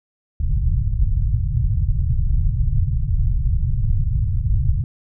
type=low-pass noise; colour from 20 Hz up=pink; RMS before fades=-18 dBFS; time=0.4-4.84 s; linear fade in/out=2 ms; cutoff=140 Hz; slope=48 dB/octave; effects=none